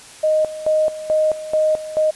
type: tone with tremolo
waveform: sine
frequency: 621 Hz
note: D#5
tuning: 3 cents flat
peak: -13 dBFS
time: 0.23-2.11 s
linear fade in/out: 10 ms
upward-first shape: square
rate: 2.3 Hz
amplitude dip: 80%
effects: white hiss -41 dBFS RMS until 2.15 s + resampled to 24000 Hz